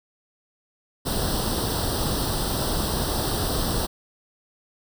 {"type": "noise with comb filter", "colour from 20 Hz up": "pink", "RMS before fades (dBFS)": -25, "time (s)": [1.05, 3.87], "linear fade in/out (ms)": 20, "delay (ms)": 0.22, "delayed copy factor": 0.85, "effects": []}